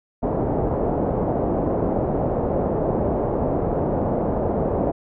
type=low-pass noise; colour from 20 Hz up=white; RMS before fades=-22 dBFS; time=0.22-4.92 s; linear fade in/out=20 ms; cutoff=670 Hz; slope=24 dB/octave; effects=none